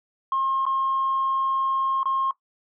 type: tone with dropouts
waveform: sine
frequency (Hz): 1071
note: C6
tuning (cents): +40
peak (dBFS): -20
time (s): 0.32-2.31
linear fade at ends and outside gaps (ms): 2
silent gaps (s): 0.654-0.664 / 2.032-2.056
effects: noise-tail reverb RT60 0.1 s tail -17 dB re dry + tanh soft clip ceiling -16 dBFS